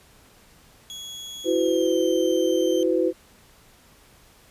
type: tone with pitch glide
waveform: 30% pulse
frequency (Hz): 3343 to 3119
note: G#7 to G7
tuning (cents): +11 to -9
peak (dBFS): -32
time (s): 0.9-2.83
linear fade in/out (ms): 0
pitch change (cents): -120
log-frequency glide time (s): 1.44-1.95
type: chord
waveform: sine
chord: E suspended second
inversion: none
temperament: equal with one note detuned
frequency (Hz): 329.6 / 370 / 505.7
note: E4 / F#4 / B4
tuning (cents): 0 / 0 / +41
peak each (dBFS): -23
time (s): 1.44-3.13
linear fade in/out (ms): 50
effects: pink hiss -54 dBFS RMS until 4.5 s + resampled to 32000 Hz